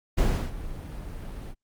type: noise with ADSR envelope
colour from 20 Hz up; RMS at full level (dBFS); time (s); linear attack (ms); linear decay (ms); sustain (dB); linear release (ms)
brown; -20; 0.17-1.55; 16; 320; -16; 56
effects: Opus 48 kbps